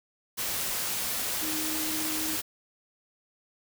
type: tone in noise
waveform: sine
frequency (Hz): 312.2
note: D#4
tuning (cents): +6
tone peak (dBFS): -35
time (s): 1.41-2.37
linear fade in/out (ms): 20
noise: white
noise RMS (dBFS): -31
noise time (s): 0.37-2.42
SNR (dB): -7
effects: none